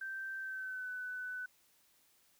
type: tone with pitch glide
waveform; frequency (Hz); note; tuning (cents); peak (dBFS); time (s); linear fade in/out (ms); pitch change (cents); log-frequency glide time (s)
sine; 1561 to 1499.1; G6 to F#6; -8 to +22; -39; 0.01-1.46; 5; -70; 0.38-0.91
effects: white hiss -70 dBFS RMS until 2.39 s